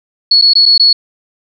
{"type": "tone with dropouts", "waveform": "sine", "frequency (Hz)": 4378, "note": "C#8", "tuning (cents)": -22, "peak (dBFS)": -4, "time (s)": [0.31, 0.93], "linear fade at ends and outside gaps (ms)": 5, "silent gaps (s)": [[0.414, 0.421], [0.535, 0.553], [0.656, 0.66], [0.779, 0.796]], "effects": []}